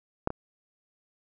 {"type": "clicks", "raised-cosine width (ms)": 1, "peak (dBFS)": [-11, -19], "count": 2, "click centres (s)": [0.274, 0.304], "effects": []}